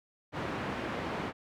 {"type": "band-pass noise", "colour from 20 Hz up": "pink", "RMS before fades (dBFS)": -36, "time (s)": [0.32, 1.33], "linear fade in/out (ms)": 50, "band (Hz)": [140, 2000], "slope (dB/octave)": 12, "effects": []}